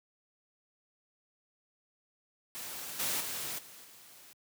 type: noise with level steps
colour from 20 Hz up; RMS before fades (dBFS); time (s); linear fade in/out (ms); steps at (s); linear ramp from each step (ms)
white; -42 / -33 / -38 / -52 / -55; 2.55-4.33; 0; 2.99 / 3.2 / 3.58 / 3.84; 10
effects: high-pass 100 Hz 12 dB/octave